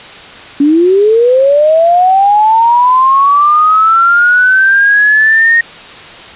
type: linear sweep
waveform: sine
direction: up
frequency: 277.2 to 1864.7 Hz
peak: -4 dBFS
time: 0.6-5.61 s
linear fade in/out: 5 ms
effects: white hiss -30 dBFS RMS until 6.35 s + resampled to 8000 Hz